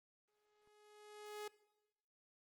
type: tone with exponential growth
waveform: sawtooth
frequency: 419.8 Hz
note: G#4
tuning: 19 cents sharp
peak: -40 dBFS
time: 0.28-1.48 s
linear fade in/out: 5 ms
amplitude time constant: 260 ms
effects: noise-tail reverb RT60 1.0 s tail -20 dB re dry + Opus 24 kbps